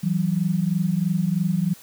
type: tone pair together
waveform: sine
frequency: 164.91 / 188 Hz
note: E3 / F#3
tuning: +1 / +28 cents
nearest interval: major second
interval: 227 cents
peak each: -22 / -22 dBFS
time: 0.03-1.74 s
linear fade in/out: 10 ms
effects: white hiss -47 dBFS RMS until 1.82 s